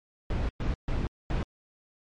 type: noise bursts at uneven times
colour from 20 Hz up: brown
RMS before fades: -28 dBFS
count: 4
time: 0.3-0.49 / 0.6-0.74 / 0.88-1.07 / 1.3-1.43 s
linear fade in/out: 2 ms
effects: low-pass 4000 Hz 12 dB/octave + MP3 48 kbps